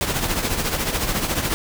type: noise with tremolo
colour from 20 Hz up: pink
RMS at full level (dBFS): -20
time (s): 0.01-1.54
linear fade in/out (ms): 0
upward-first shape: triangle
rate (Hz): 14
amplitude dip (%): 65
effects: none